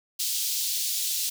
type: high-pass noise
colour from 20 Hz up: pink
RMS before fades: -28 dBFS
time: 0.19-1.3 s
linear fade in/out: 10 ms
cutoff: 3700 Hz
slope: 24 dB/octave
effects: none